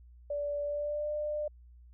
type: tone with pitch glide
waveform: sine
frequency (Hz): 580 to 598.4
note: D5 to D5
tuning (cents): -22 to +32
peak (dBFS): -31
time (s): 0.3-1.48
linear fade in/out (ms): 5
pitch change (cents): +54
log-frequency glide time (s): 0.63-1.11
effects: added 60 Hz sine -52 dBFS peak until 1.93 s